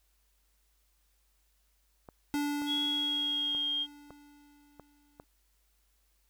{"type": "clicks", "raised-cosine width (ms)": 1, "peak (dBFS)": -33, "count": 7, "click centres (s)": [2.088, 2.35, 2.619, 3.549, 4.106, 4.797, 5.199]}
{"type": "tone with exponential decay", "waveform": "square", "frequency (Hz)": 290.4, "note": "D4", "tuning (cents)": -19, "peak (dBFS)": -29, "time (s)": [2.34, 5.24], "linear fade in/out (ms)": 0, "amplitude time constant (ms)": 630}
{"type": "tone with pitch glide", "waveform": "sine", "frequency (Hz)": [3322, 3222], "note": ["G#7", "G7"], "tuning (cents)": [0, 47], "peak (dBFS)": -29, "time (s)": [2.66, 3.87], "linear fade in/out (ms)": 50, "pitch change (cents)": -53, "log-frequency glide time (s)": [2.88, 3.69]}
{"effects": ["added 50 Hz sine -70 dBFS peak until 6.29 s", "white hiss -74 dBFS RMS until 6.29 s"]}